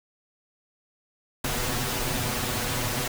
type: noise with comb filter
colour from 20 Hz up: pink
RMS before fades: -28 dBFS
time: 1.44-3.08 s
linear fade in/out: 5 ms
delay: 8.1 ms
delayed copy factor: +0.95
effects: none